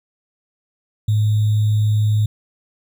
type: tone with sample-and-hold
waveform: sine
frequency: 106.4 Hz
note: G#2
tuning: 42 cents sharp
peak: -13 dBFS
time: 1.08-2.26 s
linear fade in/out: 5 ms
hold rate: 3675 Hz
effects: none